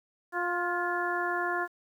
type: harmonic tone with a mistuned harmonic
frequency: 352.3 Hz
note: F4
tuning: 15 cents sharp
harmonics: 1 / 2 / 3 / 4 / 5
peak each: -34 / -34 / -34 / -34 / -34 dBFS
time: 0.32-1.68 s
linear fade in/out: 50 ms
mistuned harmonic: 5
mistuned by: -33 cents
effects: 10-bit